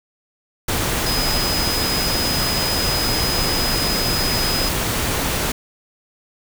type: tone in noise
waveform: sine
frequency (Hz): 5020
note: D#8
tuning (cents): +15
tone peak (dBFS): -22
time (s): 1.06-4.69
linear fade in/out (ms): 5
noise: pink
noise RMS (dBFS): -21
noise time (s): 0.68-5.52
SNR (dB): -4
effects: none